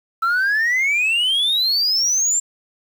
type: exponential sweep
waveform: sine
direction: up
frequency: 1318.5 to 7459 Hz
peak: -13 dBFS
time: 0.22-2.4 s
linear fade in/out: 10 ms
effects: tanh soft clip ceiling -14 dBFS + 7-bit